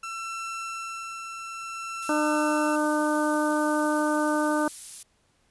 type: tone with tremolo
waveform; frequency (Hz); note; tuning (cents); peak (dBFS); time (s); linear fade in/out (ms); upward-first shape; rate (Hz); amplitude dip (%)
30% pulse; 1343; E6; +32; -29; 0.03-2.76; 5; sine; 0.57; 35
type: noise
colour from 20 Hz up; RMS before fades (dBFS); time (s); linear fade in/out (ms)
violet; -35; 2.02-5.03; 5
type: harmonic tone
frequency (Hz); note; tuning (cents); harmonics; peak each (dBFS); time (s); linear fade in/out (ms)
302; D4; +48; 1 / 2 / 3 / 4 / 5; -25 / -28 / -30 / -31 / -32; 2.09-4.68; 2
effects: pink hiss -67 dBFS RMS until 5.5 s + resampled to 24000 Hz